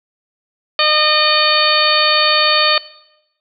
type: harmonic tone with a mistuned harmonic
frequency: 610 Hz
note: D#5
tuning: 34 cents flat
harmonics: 1 / 2 / 3 / 4 / 5 / 6 / 7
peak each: -19 / -17 / -21 / -19 / -19 / -19 / -17 dBFS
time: 0.79-2.78 s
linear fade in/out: 2 ms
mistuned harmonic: 7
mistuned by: +78 cents
effects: noise-tail reverb RT60 0.9 s tail -19 dB re dry